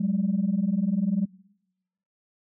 sine tone pair together, 184.4 / 204.7 Hz, F#3 / G#3, -6 / -25 cents, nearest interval major second, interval 181 cents, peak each -24 / -23 dBFS, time 0-1.26 s, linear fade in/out 10 ms, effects noise-tail reverb RT60 1.0 s tail -26 dB re dry + tanh soft clip ceiling -16 dBFS

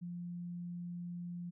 sine tone, 174.61 Hz, F3, in tune, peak -40 dBFS, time 0.01-1.51 s, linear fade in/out 20 ms, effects none

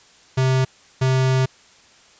square tone bursts at uneven times, 130.81 Hz, C3, in tune, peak -16 dBFS, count 2, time 0.37-0.65 / 1.01-1.46 s, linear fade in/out 10 ms, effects white hiss -51 dBFS RMS until 2.19 s + resampled to 16000 Hz

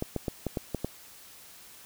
clicks, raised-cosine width 2 ms, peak -16 dBFS, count 7, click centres 0.024 / 0.163 / 0.282 / 0.467 / 0.572 / 0.747 / 0.846 s, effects white hiss -51 dBFS RMS until 1.85 s

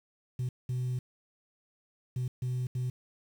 sine tone bursts at uneven times, 125.9 Hz, B2, 34 cents sharp, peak -27 dBFS, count 5, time 0.39-0.49 / 0.69-0.99 / 2.16-2.28 / 2.42-2.67 / 2.75-2.9 s, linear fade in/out 5 ms, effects tanh soft clip ceiling -28 dBFS + 9-bit

